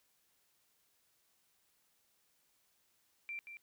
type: tone with echo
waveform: sine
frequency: 2356 Hz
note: D7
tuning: 5 cents sharp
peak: -40 dBFS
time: 3.29-3.39 s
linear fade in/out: 0 ms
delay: 180 ms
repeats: 1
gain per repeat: -7 dB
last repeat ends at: 3.57 s
effects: white hiss -75 dBFS RMS until 3.62 s